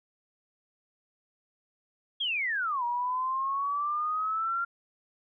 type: exponential two-way sweep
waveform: sine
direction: down then up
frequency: 3358 to 948 to 1391 Hz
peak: -27 dBFS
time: 2.2-4.65 s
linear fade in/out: 10 ms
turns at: 2.84 s
effects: none